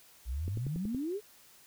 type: exponential sweep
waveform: sine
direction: up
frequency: 55.5 to 441 Hz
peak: -32 dBFS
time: 0.25-1.21 s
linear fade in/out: 50 ms
type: click train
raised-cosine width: 3 ms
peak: -27 dBFS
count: 6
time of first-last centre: 0.48-0.947 s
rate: 10.7 Hz
effects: white hiss -59 dBFS RMS until 1.66 s